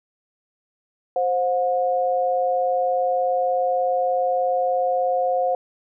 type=tone pair together; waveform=sine; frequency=525 / 721.6 Hz; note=C5 / F#5; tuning=+6 / -44 cents; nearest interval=tritone; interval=550 cents; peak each=-21 dBFS; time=1.16-5.55 s; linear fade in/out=2 ms; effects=none